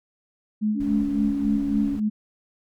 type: tone with tremolo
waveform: sine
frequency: 212.9 Hz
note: G#3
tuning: 43 cents sharp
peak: -19 dBFS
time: 0.61-2.1 s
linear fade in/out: 20 ms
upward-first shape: sine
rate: 3.6 Hz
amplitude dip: 80%
type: tone with pitch glide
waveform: sine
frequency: 283.4 to 281.4 Hz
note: C#4 to C#4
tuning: +38 to +26 cents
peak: -23 dBFS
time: 0.74-1.99 s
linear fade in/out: 50 ms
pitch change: -12 cents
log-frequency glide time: 1.14-1.2 s
type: noise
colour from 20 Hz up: brown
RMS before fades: -38 dBFS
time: 0.8-2 s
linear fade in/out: 5 ms
effects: none